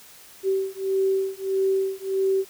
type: beating tone pair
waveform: sine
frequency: 384.4 / 386 Hz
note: G4 / G4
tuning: -34 / -27 cents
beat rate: 1.6 Hz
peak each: -24 dBFS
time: 0.43-2.45 s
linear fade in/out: 50 ms
effects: white hiss -48 dBFS RMS until 2.49 s